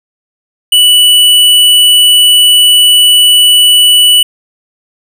square tone, 2960 Hz, F#7, in tune, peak -3 dBFS, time 0.72-4.23 s, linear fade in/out 5 ms, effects none

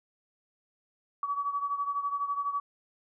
sine beating tone pair, 1136 / 1148 Hz, C#6 / D6, +42 / -40 cents, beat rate 12 Hz, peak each -30 / -35 dBFS, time 1.23-2.6 s, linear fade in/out 2 ms, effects none

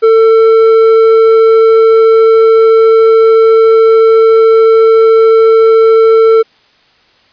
sine tone with hard clipping, 447.7 Hz, A4, 30 cents sharp, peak -4 dBFS, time 0.02-6.43 s, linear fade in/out 20 ms, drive 6 dB, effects white hiss -48 dBFS RMS until 7.32 s + resampled to 11025 Hz

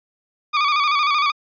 sawtooth tone with vibrato, 1175 Hz, D6, 1 cent sharp, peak -12 dBFS, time 0.53-1.32 s, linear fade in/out 20 ms, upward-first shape square, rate 13 Hz, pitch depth 58 cents each way, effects resampled to 11025 Hz

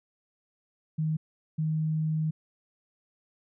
sine tone pair in turn, 156.7 / 156.7 Hz, D#3 / D#3, +13 / +13 cents, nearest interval unison, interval 0 cents, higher neither, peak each -25 dBFS, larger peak neither, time 0.98-1.17 / 1.58-2.31 s, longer second, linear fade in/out 10 ms, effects none

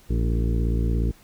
harmonic tone with a mistuned harmonic, 57 Hz, A#1, 38 cents flat, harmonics 1 / 2 / 3 / 4 / 5 / 6 / 7 / 8, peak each -21 / -27 / -31 / -33 / -35 / -37 / -38 / -39 dBFS, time 0.09-1.12 s, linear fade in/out 20 ms, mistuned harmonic 5, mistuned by +51 cents, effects pink hiss -54 dBFS RMS until 1.23 s

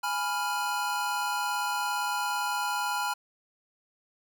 square chord, F diminished, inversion first, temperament equal, 830.6 / 987.8 / 1396.9 Hz, Ab5 / Cb6 / F6, 0 / 0 / 0 cents, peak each -33 dBFS, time 0.03-3.14 s, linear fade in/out 10 ms, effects none

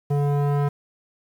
square tone with low-pass filter sweep, 143.6 Hz, D3, 39 cents flat, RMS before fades -21 dBFS, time 0.1-0.69 s, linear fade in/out 10 ms, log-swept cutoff 640 to 1200 Hz, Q 1.1, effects 8-bit

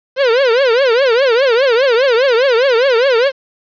45% pulse tone with vibrato, 501 Hz, B4, 25 cents sharp, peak -9 dBFS, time 0.16-3.32 s, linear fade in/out 50 ms, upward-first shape triangle, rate 4.9 Hz, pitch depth 230 cents each way, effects resampled to 11025 Hz + 7-bit

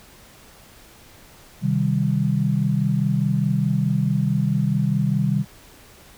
sine chord, C minor, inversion none, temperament equal, 130.81 / 155.56 / 196 Hz, C3 / Eb3 / G3, 0 / 0 / 0 cents, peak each -22 dBFS, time 1.61-5.45 s, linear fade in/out 50 ms, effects pink hiss -48 dBFS RMS until 6.17 s

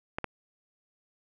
clicks, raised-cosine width 0.5 ms, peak -16 dBFS, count 2, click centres 0.185 / 0.243 s, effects none

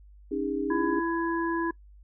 sine chord, C# suspended second, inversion none, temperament equal with one note detuned, 277.2 / 311.1 / 406.1 Hz, C#4 / D#4 / G#4, 0 / 0 / -39 cents, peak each -31 dBFS, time 0.31-1 s, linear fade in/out 10 ms
harmonic tone, 333.9 Hz, E4, 22 cents sharp, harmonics 1 / 3 / 5, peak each -27 / -32 / -34 dBFS, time 0.7-1.71 s, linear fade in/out 5 ms
effects noise-tail reverb RT60 0.1 s tail -23 dB re dry + added 50 Hz sine -49 dBFS peak until 2.03 s

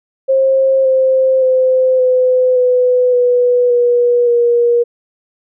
sine tone with pitch steps, 533 / 524.4 / 516 / 507.8 / 499.6 / 491.6 / 483.7 / 475.9 Hz, C5 / C5 / C5 / B4 / B4 / B4 / B4 / A#4, +32 / +4 / -24 / +48 / +20 / -8 / -36 / +36 cents, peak -8 dBFS, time 0.28-4.84 s, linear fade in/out 20 ms, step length 570 ms, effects none

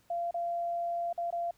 sine tone with dropouts, 688 Hz, F5, 26 cents flat, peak -30 dBFS, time 0.1-1.51 s, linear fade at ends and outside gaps 5 ms, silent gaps 0.31-0.342 / 1.129-1.177 / 1.306-1.325 s, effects pink hiss -67 dBFS RMS until 1.57 s

